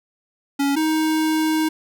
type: tone pair in turn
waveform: square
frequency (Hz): 280 / 314.3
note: C#4 / D#4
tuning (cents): +18 / +18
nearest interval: major second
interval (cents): 200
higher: second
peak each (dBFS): -18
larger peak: neither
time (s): 0.59-0.76 / 0.76-1.69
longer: second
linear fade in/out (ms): 10
effects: none